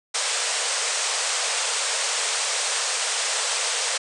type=band-pass noise; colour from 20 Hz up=white; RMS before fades=-25 dBFS; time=0.14-3.98 s; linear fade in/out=10 ms; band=430 to 9100 Hz; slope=96 dB/octave; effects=none